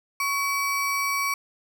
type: ring-modulated tone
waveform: square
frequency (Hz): 1701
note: G#6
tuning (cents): +41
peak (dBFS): -21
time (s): 0.2-1.34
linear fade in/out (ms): 2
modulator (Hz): 592
effects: none